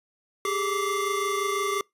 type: tone cluster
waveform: square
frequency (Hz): 396.6 / 422.4 / 1161 / 2094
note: G4 / G#4 / D6 / C7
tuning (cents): +20 / +29 / -20 / +1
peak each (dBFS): -30 / -34 / -29 / -35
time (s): 0.45-1.81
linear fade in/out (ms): 2
effects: noise-tail reverb RT60 0.2 s tail -26 dB re dry + resampled to 32000 Hz